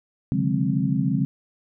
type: tone cluster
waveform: sine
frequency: 135.5 / 148.8 / 180.1 / 206.6 / 264.2 Hz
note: C#3 / D3 / F#3 / G#3 / C4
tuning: -39 / +23 / -46 / -9 / +17 cents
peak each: -26 dBFS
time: 0.32-1.25 s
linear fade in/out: 0 ms
effects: none